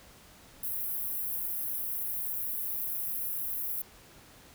white high-pass noise, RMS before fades -34 dBFS, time 0.63-3.82 s, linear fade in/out 5 ms, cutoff 11000 Hz, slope 48 dB/octave, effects pink hiss -55 dBFS RMS until 4.54 s

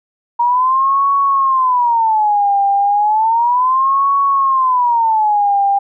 sine tone with vibrato, 942 Hz, A#5, 18 cents sharp, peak -10 dBFS, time 0.39-5.79 s, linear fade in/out 10 ms, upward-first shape sine, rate 0.33 Hz, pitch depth 290 cents each way, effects none

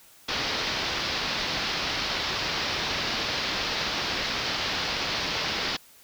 white low-pass noise, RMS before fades -29 dBFS, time 0.28-5.77 s, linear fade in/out 10 ms, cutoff 5200 Hz, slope 48 dB/octave, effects white hiss -54 dBFS RMS until 6.03 s

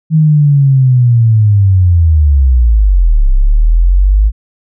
sine linear two-way sweep, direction down then up, 160 to 32.1 to 53.4 Hz, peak -4 dBFS, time 0.1-4.32 s, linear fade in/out 50 ms, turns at 3.3 s, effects none

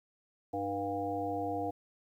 harmonic tone with a mistuned harmonic, 100.4 Hz, G2, 42 cents sharp, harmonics 1 / 3 / 5 / 7 / 8, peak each -44 / -38 / -38 / -36 / -41 dBFS, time 0.53-1.71 s, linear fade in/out 10 ms, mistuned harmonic 5, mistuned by -55 cents, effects 11-bit

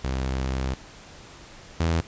sawtooth tone pair in turn, 65.41 / 82.41 Hz, C2 / E2, 0 / 0 cents, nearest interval major third, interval 400 cents, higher second, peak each -21 / -17 dBFS, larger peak second, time 0.04-0.74 / 1.8-2.01 s, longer first, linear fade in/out 5 ms, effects pink hiss -46 dBFS RMS until 2.07 s + resampled to 16000 Hz

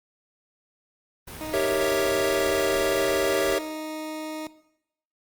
pink noise, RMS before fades -39 dBFS, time 1.27-3.55 s, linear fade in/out 10 ms
20% pulse tone, 311.1 Hz, D#4, in tune, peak -27 dBFS, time 1.41-4.47 s, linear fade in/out 0 ms
square chord, G diminished seventh, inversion none, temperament equal, 392 / 466.2 / 554.4 / 659.3 Hz, G4 / Bb4 / Db5 / Fb5, 0 / 0 / 0 / 0 cents, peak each -27 / -31 / -27 / -28 dBFS, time 1.53-3.59 s, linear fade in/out 10 ms
effects noise-tail reverb RT60 0.8 s tail -17 dB re dry + Opus 32 kbps

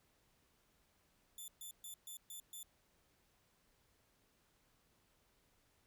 5% pulse tone bursts, 3520 Hz, A7, in tune, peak -40 dBFS, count 6, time 1.38-2.63 s, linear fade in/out 2 ms, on 100 ms, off 130 ms, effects pink hiss -75 dBFS RMS until 5.86 s

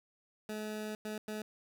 20% pulse tone bursts at uneven times, 213.9 Hz, A3, 49 cents flat, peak -33 dBFS, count 3, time 0.49-0.95 / 1.05-1.18 / 1.28-1.42 s, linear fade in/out 2 ms, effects none

